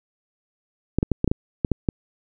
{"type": "clicks", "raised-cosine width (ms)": 3, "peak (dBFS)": -6, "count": 9, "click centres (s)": [0.986, 1.029, 1.117, 1.244, 1.277, 1.315, 1.648, 1.717, 1.888], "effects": []}